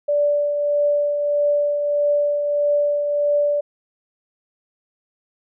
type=tone with tremolo; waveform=sine; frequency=583 Hz; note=D5; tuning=13 cents flat; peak=-14 dBFS; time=0.08-3.61 s; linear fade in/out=10 ms; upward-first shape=triangle; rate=1.6 Hz; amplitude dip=45%; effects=none